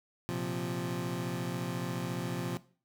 25% pulse chord, Bb suspended second, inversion none, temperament equal, 116.54 / 130.81 / 174.61 Hz, Bb2 / C3 / F3, 0 / 0 / 0 cents, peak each -37 / -34 / -32 dBFS, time 0.29-2.57 s, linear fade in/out 0 ms, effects noise-tail reverb RT60 0.4 s tail -17 dB re dry

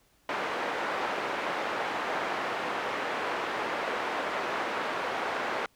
pink band-pass noise, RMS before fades -32 dBFS, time 0.29-5.66 s, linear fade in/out 2 ms, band 510 to 1900 Hz, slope 12 dB/octave, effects pink hiss -66 dBFS RMS until 5.75 s

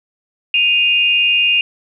sine tone pair together, 2489 / 2810 Hz, D#7 / F7, 0 / +10 cents, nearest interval major second, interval 210 cents, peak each -14 / -13 dBFS, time 0.54-1.61 s, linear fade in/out 2 ms, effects none

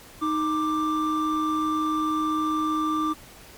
triangle tone pair together, 311.1 / 1180.7 Hz, D#4 / D6, 0 / +9 cents, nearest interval octave + major seventh, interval 2309 cents, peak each -23 dBFS, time 0.21-3.14 s, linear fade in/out 20 ms, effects pink hiss -47 dBFS RMS until 3.57 s + MP3 96 kbps

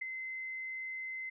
sine tone with ADSR envelope, 2059 Hz, C7, 28 cents flat, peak -31 dBFS, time 0.01-1.3 s, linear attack 13 ms, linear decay 3 ms, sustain -7 dB, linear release 10 ms, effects none

